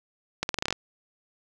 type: accelerating click train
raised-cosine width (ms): 0.2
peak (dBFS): -9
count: 9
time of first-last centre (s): 0.43-0.726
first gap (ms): 61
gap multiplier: 0.85
effects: none